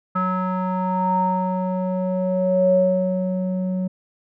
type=tone with low-pass filter sweep; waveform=square; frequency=185 Hz; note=F#3; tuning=in tune; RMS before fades=-21 dBFS; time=0.15-3.88 s; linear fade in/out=10 ms; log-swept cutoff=1300 to 380 Hz; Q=9.1; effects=none